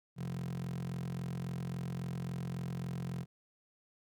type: tone with high-pass filter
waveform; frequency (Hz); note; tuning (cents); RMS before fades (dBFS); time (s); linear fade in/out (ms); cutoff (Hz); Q
15% pulse; 43.65; F1; 0; -39; 0.16-3.26; 50; 150; 6.8
effects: none